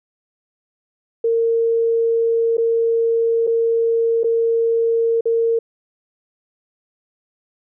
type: tone with dropouts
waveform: sine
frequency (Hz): 459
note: A#4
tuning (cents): -27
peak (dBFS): -14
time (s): 1.24-5.59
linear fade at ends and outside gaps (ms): 5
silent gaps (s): 2.571-2.58 / 3.469-3.473 / 4.234-4.242 / 5.209-5.255
effects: none